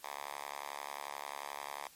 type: tone with high-pass filter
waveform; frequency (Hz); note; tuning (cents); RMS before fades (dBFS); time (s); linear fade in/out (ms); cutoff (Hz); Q
5% pulse; 71.3; C#2; +49; -44; 0.03-1.88; 10; 980; 2.1
effects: white hiss -59 dBFS RMS until 1.95 s + MP3 64 kbps